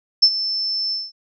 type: tone with ADSR envelope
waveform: sine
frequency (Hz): 5300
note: E8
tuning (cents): +9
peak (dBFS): -6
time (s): 0.22-1.12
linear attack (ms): 12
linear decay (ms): 62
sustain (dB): -14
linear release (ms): 200
effects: none